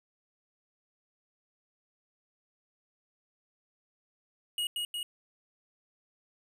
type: tone with echo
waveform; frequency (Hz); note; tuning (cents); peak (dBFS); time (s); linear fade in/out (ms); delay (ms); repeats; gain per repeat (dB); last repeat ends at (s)
square; 2887; F#7; -43; -30; 4.58-4.67; 2; 180; 2; -2; 5.03
effects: none